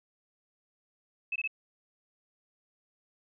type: tone bursts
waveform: sine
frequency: 2601 Hz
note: E7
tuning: 24 cents flat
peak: -29 dBFS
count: 3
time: 1.32-1.476 s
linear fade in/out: 5 ms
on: 38 ms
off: 21 ms
effects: none